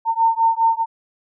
sine beating tone pair, 906 / 910.9 Hz, A#5 / A#5, -50 / -40 cents, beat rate 4.9 Hz, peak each -17 dBFS, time 0.05-0.86 s, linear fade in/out 50 ms, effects none

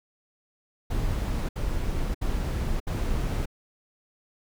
brown noise bursts, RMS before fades -27 dBFS, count 4, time 0.9-3.458 s, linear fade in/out 10 ms, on 590 ms, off 66 ms, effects none

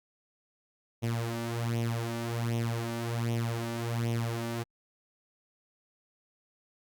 sawtooth tone with flanger, 116.54 Hz, A#2, in tune, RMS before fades -32 dBFS, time 1.02-4.64 s, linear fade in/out 20 ms, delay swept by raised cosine 0.32 to 3.42 ms, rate 1.3 Hz, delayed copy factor +0.7, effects Opus 48 kbps

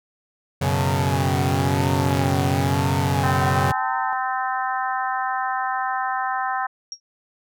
sawtooth chord, F# suspended fourth, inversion none, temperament equal, 92.5 / 123.47 / 138.59 Hz, F#2 / B2 / C#3, 0 / 0 / 0 cents, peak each -19 / -22 / -18 dBFS, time 0.61-3.72 s, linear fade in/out 10 ms
sine tone with vibrato, 830.6 Hz, G#5, in tune, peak -27 dBFS, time 0.64-4.13 s, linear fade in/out 0 ms, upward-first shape triangle, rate 0.98 Hz, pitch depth 180 cents each way
harmonic tone, 258.1 Hz, C4, 23 cents flat, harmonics 3 / 4 / 5 / 6 / 7, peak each -25 / -27 / -29 / -31 / -32 dBFS, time 3.23-6.67 s, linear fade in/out 10 ms
sine tone with exponential decay, 5600 Hz, F8, 4 cents sharp, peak -25 dBFS, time 6.92-7 s, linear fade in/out 1 ms, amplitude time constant 16 ms
effects none

